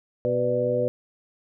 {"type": "harmonic tone with a mistuned harmonic", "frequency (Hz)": 124, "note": "B2", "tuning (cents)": 7, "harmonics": [1, 2, 3, 4, 5], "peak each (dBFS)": [-31, -32, -31, -23, -27], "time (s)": [0.25, 0.88], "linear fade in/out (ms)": 0, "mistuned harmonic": 5, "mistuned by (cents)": -75, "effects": []}